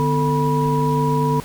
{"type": "tone cluster", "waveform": "sine", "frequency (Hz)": [148.5, 251.6, 444.2, 975], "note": ["D3", "B3", "A4", "B5"], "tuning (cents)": [20, 32, 16, -23], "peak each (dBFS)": [-19, -23, -23, -21], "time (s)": [0, 1.4], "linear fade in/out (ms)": 0, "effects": ["pink hiss -38 dBFS RMS until 1.44 s"]}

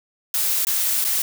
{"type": "noise with dropouts", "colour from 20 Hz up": "blue", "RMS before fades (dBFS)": -21, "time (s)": [0.34, 1.22], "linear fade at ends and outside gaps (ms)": 2, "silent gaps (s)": [[0.65, 0.669], [1.043, 1.048]], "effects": []}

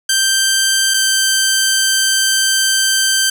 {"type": "tone pair in turn", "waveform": "10% pulse", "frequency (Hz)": [1568, 1560.2], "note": ["G6", "G6"], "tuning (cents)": [0, -9], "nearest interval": "unison", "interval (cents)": 9, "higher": "first", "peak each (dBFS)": -3, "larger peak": "neither", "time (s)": [[0.09, 0.94], [0.94, 3.3]], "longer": "second", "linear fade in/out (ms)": 5, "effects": []}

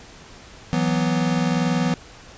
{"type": "chord", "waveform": "square", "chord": "E suspended second", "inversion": "none", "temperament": "equal", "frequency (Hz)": [164.81, 185, 246.9], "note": ["E3", "F#3", "B3"], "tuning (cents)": [0, 0, 0], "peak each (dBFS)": [-23, -25, -24], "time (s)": [0.73, 1.94], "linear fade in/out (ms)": 0, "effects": ["pink hiss -44 dBFS RMS until 2.37 s", "resampled to 16000 Hz"]}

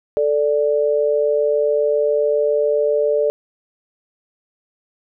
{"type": "tone pair together", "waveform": "sine", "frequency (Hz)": [440, 587.3], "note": ["A4", "D5"], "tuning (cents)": [0, 0], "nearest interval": "perfect fourth", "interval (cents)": 500, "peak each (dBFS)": -17, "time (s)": [0.17, 3.3], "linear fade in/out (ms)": 0, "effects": []}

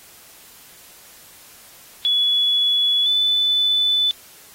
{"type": "tone pair in turn", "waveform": "sine", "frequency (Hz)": [3400, 3498], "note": ["G#7", "A7"], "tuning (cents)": [40, -11], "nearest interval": "unison", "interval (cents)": 49, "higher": "second", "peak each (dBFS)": -15, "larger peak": "neither", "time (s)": [[2.05, 3.06], [3.06, 4.11]], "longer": "second", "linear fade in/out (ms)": 0, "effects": ["white hiss -46 dBFS RMS until 4.54 s", "AAC 48 kbps"]}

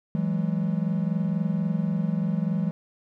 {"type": "tone cluster", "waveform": "triangle", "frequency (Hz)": [165.2, 188.9, 209.5], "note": ["E3", "F#3", "G#3"], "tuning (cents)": [4, 36, 15], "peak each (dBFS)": [-24, -26, -27], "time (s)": [0.15, 2.71], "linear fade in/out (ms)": 0, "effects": []}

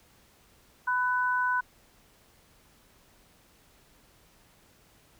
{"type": "tone pair together", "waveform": "sine", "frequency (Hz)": [999.1, 1495], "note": ["B5", "F#6"], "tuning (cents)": [20, 17], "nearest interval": "perfect fifth", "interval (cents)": 697, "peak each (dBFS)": -27, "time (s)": [0.87, 1.61], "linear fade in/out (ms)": 10, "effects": ["pink hiss -61 dBFS RMS until 5.19 s"]}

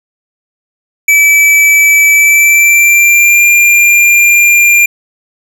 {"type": "tone with pitch glide", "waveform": "square", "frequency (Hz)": [2306, 2393], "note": ["D7", "D7"], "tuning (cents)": [-32, 32], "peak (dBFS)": -4, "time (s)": [1.08, 4.86], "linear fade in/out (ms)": 5, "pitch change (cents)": 64, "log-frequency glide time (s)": [2.12, 3.45], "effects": []}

